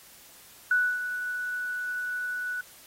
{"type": "tone with ADSR envelope", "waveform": "sine", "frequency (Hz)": 1480, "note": "F#6", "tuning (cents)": 0, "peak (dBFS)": -19, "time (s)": [0.71, 2.61], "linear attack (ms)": 3, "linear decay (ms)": 270, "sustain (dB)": -10, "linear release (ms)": 4, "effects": ["white hiss -52 dBFS RMS until 2.86 s", "AAC 48 kbps"]}